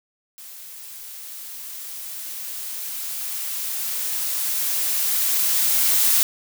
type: noise with level ramp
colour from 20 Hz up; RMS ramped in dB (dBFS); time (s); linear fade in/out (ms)
blue; -40 to -17; 0.38-6.23; 0
effects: none